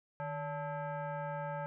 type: tone with frequency modulation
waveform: sine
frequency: 153.4 Hz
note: D#3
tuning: 24 cents flat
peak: -36 dBFS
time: 0.2-1.66 s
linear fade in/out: 0 ms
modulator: 727 Hz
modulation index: 1.5
effects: none